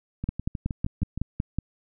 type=two click trains; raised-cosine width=5 ms; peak=-18 / -13 dBFS; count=7 / 8; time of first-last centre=0.24-1.176 / 0.29-1.586 s; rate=6.41 / 5.4 Hz; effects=none